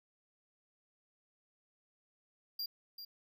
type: tone with echo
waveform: square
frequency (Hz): 4776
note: D8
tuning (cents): +28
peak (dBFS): -37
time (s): 2.59-2.66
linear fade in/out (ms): 5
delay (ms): 390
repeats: 1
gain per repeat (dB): -9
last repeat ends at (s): 3.05
effects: none